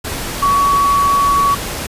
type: tone in noise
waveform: sine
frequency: 1127 Hz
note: C#6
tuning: 28 cents sharp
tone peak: -10 dBFS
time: 0.42-1.55 s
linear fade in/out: 10 ms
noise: pink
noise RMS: -23 dBFS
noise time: 0.04-1.87 s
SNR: +10 dB
effects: resampled to 32000 Hz